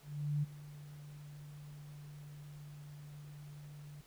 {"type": "tone with ADSR envelope", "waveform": "sine", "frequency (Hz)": 146.83, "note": "D3", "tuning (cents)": 0, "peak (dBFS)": -30, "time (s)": [0.02, 4.01], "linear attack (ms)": 410, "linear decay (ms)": 20, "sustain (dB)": -18, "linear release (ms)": 4, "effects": ["pink hiss -63 dBFS RMS until 4.06 s"]}